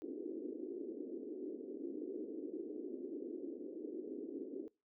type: band-pass noise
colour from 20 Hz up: white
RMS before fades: -45 dBFS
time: 0.02-4.68 s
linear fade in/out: 0 ms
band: 270 to 410 Hz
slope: 48 dB/octave
effects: noise-tail reverb RT60 0.3 s tail -25 dB re dry